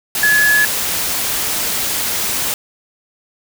sine tone in noise, 1700 Hz, G#6, 40 cents sharp, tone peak -10 dBFS, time 0.23-0.65 s, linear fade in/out 2 ms, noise white, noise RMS -19 dBFS, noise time 0.15-2.54 s, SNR +6 dB, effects none

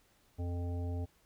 harmonic tone, 87.31 Hz, F2, in tune, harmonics 1 / 3 / 5 / 7 / 9, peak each -34 / -44 / -48 / -51 / -53 dBFS, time 0.38-1.06 s, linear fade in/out 20 ms, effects pink hiss -69 dBFS RMS until 1.25 s

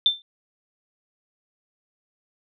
sine tone with exponential decay, 3559 Hz, A7, 19 cents sharp, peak -11 dBFS, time 0.06-0.22 s, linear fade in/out 1 ms, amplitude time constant 33 ms, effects none

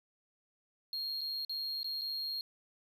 triangle tone with dropouts, 4249 Hz, C8, 26 cents sharp, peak -34 dBFS, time 0.93-2.41 s, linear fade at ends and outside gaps 1 ms, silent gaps 1.209-1.214 / 1.449-1.495 / 1.831-1.844 / 2.012-2.017 s, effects none

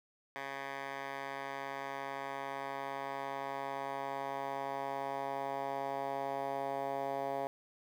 10% pulse tone with band-pass filter sweep, 137.6 Hz, C#3, 12 cents flat, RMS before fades -39 dBFS, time 0.36-7.47 s, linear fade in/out 0 ms, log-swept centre 1500 to 710 Hz, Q 1.8, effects 10-bit

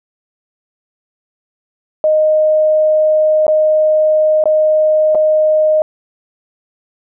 sine tone with dropouts, 619 Hz, D#5, 9 cents flat, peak -8 dBFS, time 2.04-5.82 s, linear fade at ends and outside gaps 1 ms, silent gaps 3.467-3.48 / 4.439-4.456 / 5.148-5.153 s, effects none

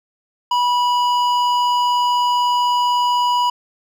triangle tone with hard clipping, 978 Hz, B5, 17 cents flat, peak -16 dBFS, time 0.51-3.5 s, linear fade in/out 5 ms, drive 14 dB, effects none

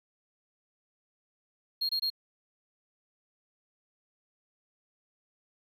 triangle tone bursts, 4251 Hz, C8, 27 cents sharp, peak -26 dBFS, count 3, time 1.81-2.102 s, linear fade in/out 10 ms, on 82 ms, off 23 ms, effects 11-bit

